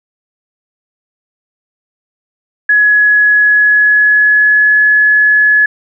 sine tone with pitch glide, 1686 to 1701.7 Hz, G#6 to G#6, +26 to +42 cents, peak -5 dBFS, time 2.69-5.66 s, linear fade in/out 5 ms, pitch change +16 cents, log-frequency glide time 3.35-4.79 s, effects none

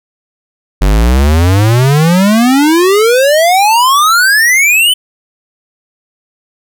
square exponential sweep, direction up, 46 to 3081 Hz, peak -6 dBFS, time 0.81-4.94 s, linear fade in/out 10 ms, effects none

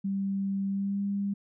sine tone with pitch glide, 196 to 199.89 Hz, G3 to G3, 0 to +34 cents, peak -27 dBFS, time 0.04-1.34 s, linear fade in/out 10 ms, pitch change +34 cents, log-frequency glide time 0.68-1.01 s, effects none

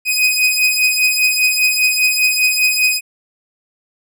sawtooth beating tone pair, 2502 / 2507 Hz, D#7 / D#7, +9 / +12 cents, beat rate 5 Hz, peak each -13 / -11 dBFS, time 0.05-3.01 s, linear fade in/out 50 ms, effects none

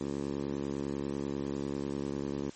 10% pulse tone with band-pass filter, 70.1 Hz, C#2, 20 cents sharp, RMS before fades -35 dBFS, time 0.01-2.5 s, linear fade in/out 0 ms, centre 330 Hz, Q 1.1, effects white hiss -53 dBFS RMS until 2.55 s + MP3 32 kbps

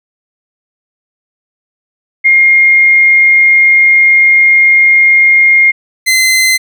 sine / sawtooth tone pair in turn, 2129 / 2060 Hz, C7 / C7, +30 / -28 cents, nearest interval minor second, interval 58 cents, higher first, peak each -3 dBFS, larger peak neither, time 2.24-5.72 / 6.06-6.58 s, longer first, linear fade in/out 20 ms, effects none

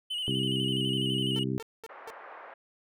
triangle tone with vibrato, 2960 Hz, F#7, in tune, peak -29 dBFS, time 0.1-1.44 s, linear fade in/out 10 ms, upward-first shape square, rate 12 Hz, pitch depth 45 cents each way
harmonic tone, 65.41 Hz, C2, in tune, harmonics 2 / 3 / 4 / 5 / 6, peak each -32 / -34 / -35 / -36 / -37 dBFS, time 0.28-1.58 s, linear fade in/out 0 ms
sawtooth tone bursts, 450 Hz, A4, 39 cents sharp, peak -36 dBFS, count 4, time 1.36-2.102 s, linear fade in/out 0 ms, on 28 ms, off 210 ms
pink band-pass noise, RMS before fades -47 dBFS, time 1.89-2.54 s, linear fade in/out 5 ms, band 520 to 1800 Hz, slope 24 dB/octave
effects none

